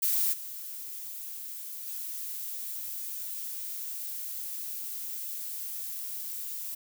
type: noise with level steps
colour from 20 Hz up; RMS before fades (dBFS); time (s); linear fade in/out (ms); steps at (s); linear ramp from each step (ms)
violet; -27 / -40 / -37; 0.02-6.75; 10; 0.32 / 1.86; 20
effects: none